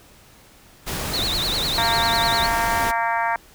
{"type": "noise", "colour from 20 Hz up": "pink", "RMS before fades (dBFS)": -27, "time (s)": [0.86, 2.92], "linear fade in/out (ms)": 20}
{"type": "tone with vibrato", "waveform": "sine", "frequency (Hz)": 3950, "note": "B7", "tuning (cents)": 0, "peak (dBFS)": -22, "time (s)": [1.13, 2.47], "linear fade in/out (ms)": 10, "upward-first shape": "triangle", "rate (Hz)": 10, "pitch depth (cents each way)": 220}
{"type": "harmonic tone", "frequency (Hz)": 230.3, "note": "A#3", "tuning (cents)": -21, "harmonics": [3, 4, 5, 6, 7, 8, 9, 10], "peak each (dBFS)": [-26, -22, -30, -32, -28, -30, -35, -35], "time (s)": [1.78, 3.36], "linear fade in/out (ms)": 0}
{"effects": ["pink hiss -50 dBFS RMS until 3.54 s"]}